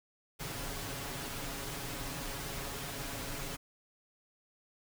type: noise with comb filter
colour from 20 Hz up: pink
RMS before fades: -40 dBFS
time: 0.39-3.57 s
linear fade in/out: 20 ms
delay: 7.2 ms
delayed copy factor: +0.65
effects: none